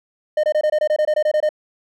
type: tone bursts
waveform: triangle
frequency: 610 Hz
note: D#5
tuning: 34 cents flat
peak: -12 dBFS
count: 13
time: 0.37-1.491 s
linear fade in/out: 5 ms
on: 65 ms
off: 23 ms
effects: none